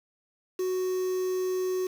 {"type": "tone with quantisation", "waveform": "triangle", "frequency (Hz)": 370, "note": "F#4", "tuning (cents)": 0, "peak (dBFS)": -24, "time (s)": [0.59, 1.87], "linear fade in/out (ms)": 5, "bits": 7, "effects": []}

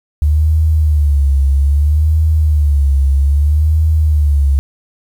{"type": "tone with vibrato", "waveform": "sine", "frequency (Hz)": 73.4, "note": "D2", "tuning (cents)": 0, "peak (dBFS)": -8, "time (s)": [0.22, 4.59], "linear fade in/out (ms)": 0, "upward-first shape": "sine", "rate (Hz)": 0.62, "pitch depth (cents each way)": 120, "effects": ["7-bit"]}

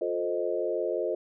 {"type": "chord", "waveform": "sine", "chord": "F dominant seventh", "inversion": "none", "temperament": "equal with one note detuned", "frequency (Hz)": [354.5, 440, 523.3, 622.3], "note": ["F4", "A4", "C5", "Eb5"], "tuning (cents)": [26, 0, 0, 0], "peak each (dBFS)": -32, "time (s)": [0.01, 1.15], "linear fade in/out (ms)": 5, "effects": []}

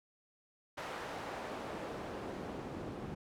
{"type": "noise with band-pass filter sweep", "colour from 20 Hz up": "pink", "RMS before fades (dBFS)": -43, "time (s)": [0.77, 3.15], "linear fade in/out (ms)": 10, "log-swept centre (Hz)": [1000, 250], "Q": 0.75, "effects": []}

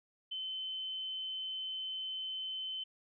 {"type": "tone", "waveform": "sine", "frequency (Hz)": 3062, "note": "G7", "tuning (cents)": -41, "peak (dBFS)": -37, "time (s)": [0.31, 2.84], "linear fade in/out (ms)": 10, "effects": []}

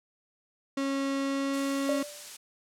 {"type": "tone with pitch glide", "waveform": "35% pulse", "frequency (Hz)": [274, 275.6], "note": ["C#4", "C#4"], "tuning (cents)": [-20, -10], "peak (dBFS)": -26, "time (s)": [0.77, 2.03], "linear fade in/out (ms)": 5, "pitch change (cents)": 10, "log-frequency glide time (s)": [1.2, 1.63]}
{"type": "noise", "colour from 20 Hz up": "blue", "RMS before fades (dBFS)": -38, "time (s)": [1.53, 2.37], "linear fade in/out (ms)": 10}
{"type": "tone with exponential decay", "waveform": "sine", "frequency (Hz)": 587.3, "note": "D5", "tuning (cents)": 0, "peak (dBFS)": -24, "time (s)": [1.89, 2.3], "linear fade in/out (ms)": 1, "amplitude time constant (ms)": 87}
{"effects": ["low-pass 8000 Hz 12 dB/octave"]}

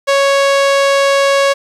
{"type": "tone", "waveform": "sawtooth", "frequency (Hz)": 554.4, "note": "C#5", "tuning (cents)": 0, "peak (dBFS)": -5, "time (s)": [0.07, 1.54], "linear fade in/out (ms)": 20, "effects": ["low-pass 7000 Hz 12 dB/octave", "7-bit"]}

